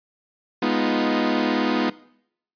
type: chord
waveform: sawtooth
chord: F half-diminished seventh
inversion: first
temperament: equal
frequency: 207.7 / 246.9 / 311.1 / 349.2 Hz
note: Ab3 / Cb4 / Eb4 / F4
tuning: 0 / 0 / 0 / 0 cents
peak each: -23 / -19 / -21 / -23 dBFS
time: 0.62-1.9 s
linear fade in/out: 5 ms
effects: noise-tail reverb RT60 0.7 s tail -20 dB re dry + resampled to 11025 Hz